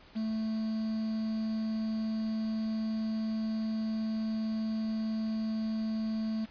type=tone with quantisation; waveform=triangle; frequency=220 Hz; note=A3; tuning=in tune; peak=-28 dBFS; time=0.15-6.46 s; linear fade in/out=20 ms; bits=8; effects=pink hiss -56 dBFS RMS until 6.5 s + resampled to 11025 Hz